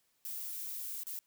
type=noise with dropouts; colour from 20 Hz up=violet; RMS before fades=-41 dBFS; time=0.25-1.19 s; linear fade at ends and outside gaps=0 ms; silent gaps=1.034-1.069 s; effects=white hiss -75 dBFS RMS until 1.26 s